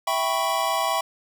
square chord, C# half-diminished seventh, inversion first, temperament equal, 659.3 / 784 / 987.8 / 1108.7 Hz, E5 / G5 / B5 / C#6, 0 / 0 / 0 / 0 cents, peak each -28 dBFS, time 0.07-1.01 s, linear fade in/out 5 ms, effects none

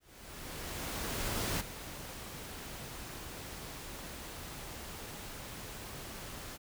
pink noise with ADSR envelope, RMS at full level -34 dBFS, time 0-6.58 s, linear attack 1600 ms, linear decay 15 ms, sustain -11 dB, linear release 29 ms, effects none

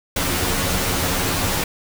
pink noise with comb filter, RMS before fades -21 dBFS, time 0.16-1.64 s, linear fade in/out 5 ms, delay 11 ms, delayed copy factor +0.75, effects none

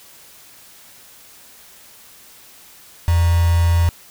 sine tone with quantisation, 85.1 Hz, F2, 44 cents flat, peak -12 dBFS, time 3.08-3.89 s, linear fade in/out 0 ms, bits 4, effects white hiss -45 dBFS RMS until 4.1 s

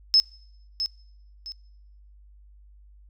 sine tone with echo, 5200 Hz, E8, 24 cents flat, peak -14 dBFS, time 0.14-0.2 s, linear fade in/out 0 ms, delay 660 ms, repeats 2, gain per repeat -10 dB, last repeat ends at 1.52 s, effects noise-tail reverb RT60 0.8 s tail -24 dB re dry + added 50 Hz sine -49 dBFS peak until 3.09 s

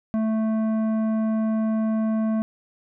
triangle tone with tanh clipping, 220 Hz, A3, in tune, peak -22 dBFS, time 0.14-2.42 s, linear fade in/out 0 ms, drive 15 dB, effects none

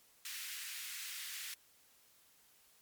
pink high-pass noise, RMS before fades -45 dBFS, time 0.25-1.54 s, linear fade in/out 2 ms, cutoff 1800 Hz, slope 24 dB/octave, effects white hiss -67 dBFS RMS until 2.81 s + MP3 96 kbps

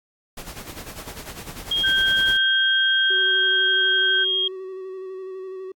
pink noise with tremolo, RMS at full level -34 dBFS, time 0.37-2.37 s, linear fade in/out 5 ms, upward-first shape sine, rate 10 Hz, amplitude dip 65%
sine tone, 3247 Hz, G#7, 40 cents flat, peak -19 dBFS, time 1.71-4.48 s, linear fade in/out 5 ms
sine tone with pitch glide, 1561 to 1549.3 Hz, G6 to G6, -8 to -21 cents, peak -19 dBFS, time 1.83-4.25 s, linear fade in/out 20 ms, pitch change -13 cents, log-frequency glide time 2.89-4.09 s
triangle tone with vibrato, 377.3 Hz, F#4, 34 cents sharp, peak -29 dBFS, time 3.1-5.72 s, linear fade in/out 5 ms, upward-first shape square, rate 12 Hz, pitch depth 19 cents each way
effects AAC 64 kbps

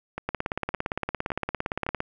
two click trains, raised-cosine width 0.5 ms, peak -16 / -12 dBFS, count 4 / 31, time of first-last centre 0.18-1.865 / 0.29-2.004 s, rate 1.78 / 17.5 Hz, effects none

